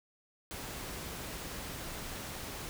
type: noise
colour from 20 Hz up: pink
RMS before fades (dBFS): -42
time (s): 0.51-2.69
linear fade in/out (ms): 0
effects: none